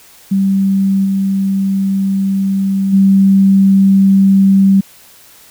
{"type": "tone with level steps", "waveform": "sine", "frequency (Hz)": 194.5, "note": "G3", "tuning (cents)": -13, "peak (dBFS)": [-9, -11, -5], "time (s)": [0.31, 4.81], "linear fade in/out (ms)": 10, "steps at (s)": [1.04, 2.92], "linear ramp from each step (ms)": 20, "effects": ["white hiss -42 dBFS RMS until 5.5 s"]}